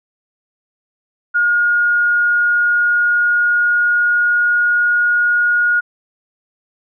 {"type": "tone with pitch glide", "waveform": "sine", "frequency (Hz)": [1430, 1439.1], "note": ["F6", "F#6"], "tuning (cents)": [41, -48], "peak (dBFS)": -11, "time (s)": [1.34, 5.81], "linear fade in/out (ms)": 20, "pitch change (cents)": 11, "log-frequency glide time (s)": [1.7, 4.98], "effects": []}